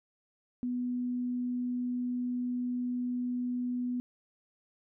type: tone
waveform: sine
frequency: 246.9 Hz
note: B3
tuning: in tune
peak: -30 dBFS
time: 0.63-4 s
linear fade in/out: 0 ms
effects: none